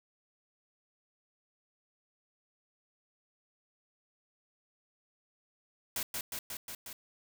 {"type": "noise with echo", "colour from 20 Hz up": "white", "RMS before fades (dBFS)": -35, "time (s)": [5.96, 6.03], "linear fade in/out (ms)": 2, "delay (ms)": 180, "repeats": 5, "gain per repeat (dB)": -2, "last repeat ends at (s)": 6.93, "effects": []}